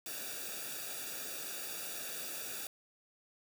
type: noise with comb filter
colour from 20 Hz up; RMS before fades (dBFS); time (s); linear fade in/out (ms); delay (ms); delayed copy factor
white; -42; 0.06-2.67; 2; 0.96; -0.85
effects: none